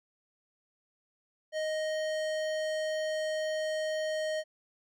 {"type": "tone with hard clipping", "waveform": "sine", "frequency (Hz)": 623, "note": "D#5", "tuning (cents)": 2, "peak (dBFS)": -32, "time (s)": [1.52, 4.44], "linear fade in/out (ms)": 50, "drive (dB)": 17, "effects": []}